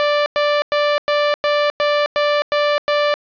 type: tone bursts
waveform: sawtooth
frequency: 587.3 Hz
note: D5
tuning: in tune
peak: -10 dBFS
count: 9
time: 0-3.14 s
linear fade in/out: 0 ms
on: 260 ms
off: 100 ms
effects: resampled to 11025 Hz + 8-bit